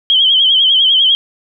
sine tone with vibrato, 3155 Hz, G7, 10 cents sharp, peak -7 dBFS, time 0.1-1.15 s, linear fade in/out 0 ms, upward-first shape triangle, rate 10 Hz, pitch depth 99 cents each way, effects none

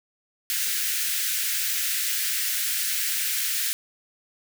white high-pass noise, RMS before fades -26 dBFS, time 0.5-3.73 s, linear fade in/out 0 ms, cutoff 1500 Hz, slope 48 dB/octave, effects none

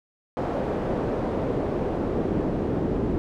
brown noise with band-pass filter sweep, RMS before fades -26 dBFS, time 0.37-3.18 s, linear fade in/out 0 ms, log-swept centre 570 to 320 Hz, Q 1.3, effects none

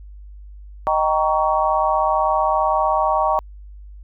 sine chord, Eb dominant seventh, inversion none, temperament just, 622.3 / 777.8 / 933.4 / 1120.1 Hz, Eb5 / G5 / Bb5 / Db6, 0 / -14 / +2 / +18 cents, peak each -21 dBFS, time 0.87-3.39 s, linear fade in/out 0 ms, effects added 50 Hz sine -36 dBFS peak until 4.03 s

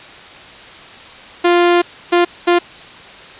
sawtooth tone bursts at uneven times, 349.2 Hz, F4, in tune, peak -5 dBFS, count 3, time 1.44-1.82 / 2.12-2.25 / 2.47-2.59 s, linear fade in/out 10 ms, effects white hiss -36 dBFS RMS until 3.39 s + resampled to 8000 Hz

